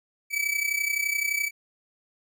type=tone with amplitude modulation; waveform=45% pulse; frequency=2296 Hz; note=D7; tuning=40 cents flat; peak=-21 dBFS; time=0.3-1.51 s; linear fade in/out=50 ms; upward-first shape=sine; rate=31.7 Hz; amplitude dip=75%; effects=none